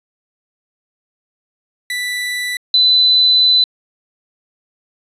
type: tone pair in turn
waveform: 30% pulse / sine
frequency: 1975.5 / 4008 Hz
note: B6 / B7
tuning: 0 / +25 cents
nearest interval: octave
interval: 1225 cents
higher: second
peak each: -16 / -8 dBFS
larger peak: second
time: 1.9-2.57 / 2.74-3.64 s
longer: second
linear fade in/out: 2 ms
effects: resampled to 32000 Hz